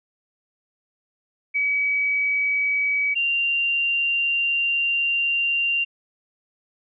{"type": "tone pair in turn", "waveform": "sine", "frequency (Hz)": [2275, 2776], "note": ["C#7", "F7"], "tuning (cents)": [44, -11], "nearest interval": "minor third", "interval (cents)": 345, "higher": "second", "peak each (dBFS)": -19, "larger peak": "neither", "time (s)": [[1.54, 3.15], [3.15, 5.85]], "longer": "second", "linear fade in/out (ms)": 20, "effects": []}